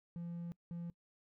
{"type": "tone bursts at uneven times", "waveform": "triangle", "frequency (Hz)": 171.2, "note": "F3", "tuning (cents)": -34, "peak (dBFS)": -38, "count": 2, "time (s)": [[0.16, 0.52], [0.71, 0.9]], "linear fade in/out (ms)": 0, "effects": ["noise-tail reverb RT60 0.1 s tail -23 dB re dry", "tanh soft clip ceiling -34 dBFS"]}